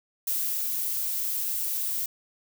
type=noise with ADSR envelope; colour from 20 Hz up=violet; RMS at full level=-27 dBFS; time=0.27-2.06 s; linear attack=7 ms; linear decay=310 ms; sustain=-2 dB; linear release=4 ms; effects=none